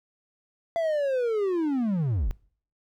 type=linear sweep; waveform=triangle; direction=down; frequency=680 to 34.65 Hz; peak=-21 dBFS; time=0.76-2.31 s; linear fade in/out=0 ms; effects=noise-tail reverb RT60 0.5 s tail -23 dB re dry